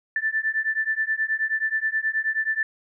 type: beating tone pair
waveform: sine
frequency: 1760 / 1769.4 Hz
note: A6 / A6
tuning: 0 / +9 cents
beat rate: 9.4 Hz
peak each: -25 / -25 dBFS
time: 0.16-2.63 s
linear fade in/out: 2 ms
effects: none